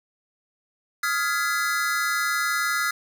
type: chord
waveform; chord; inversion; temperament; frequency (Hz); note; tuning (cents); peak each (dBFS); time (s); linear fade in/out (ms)
square; F half-diminished seventh; third; just; 1257.2 / 1396.9 / 1676.3 / 2012; Eb6 / F6 / Ab6 / Cb7; +18 / 0 / +16 / +32; -30 / -27 / -29 / -30; 1.03-2.91; 5
effects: none